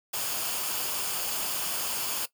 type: noise with comb filter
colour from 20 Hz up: white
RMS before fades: -31 dBFS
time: 0.13-2.26 s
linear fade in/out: 10 ms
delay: 0.51 ms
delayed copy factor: -0.5
effects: noise-tail reverb RT60 0.1 s tail -17 dB re dry